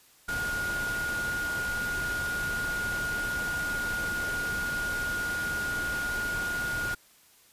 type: tone in noise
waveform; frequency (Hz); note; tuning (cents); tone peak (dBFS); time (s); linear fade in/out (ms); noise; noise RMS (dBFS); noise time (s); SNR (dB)
sine; 1433; F6; +44; -29; 0.28-6.95; 10; pink; -37; 0.28-6.95; +5
effects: white hiss -59 dBFS RMS until 7.52 s + resampled to 32000 Hz